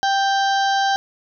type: harmonic tone with a mistuned harmonic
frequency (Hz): 786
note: G5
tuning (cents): +4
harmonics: 1 / 2 / 4 / 5 / 6 / 7 / 8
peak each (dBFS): -17 / -23 / -29 / -31 / -33 / -34 / -35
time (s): 0.03-0.96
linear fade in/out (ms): 0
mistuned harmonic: 8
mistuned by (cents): -37
effects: none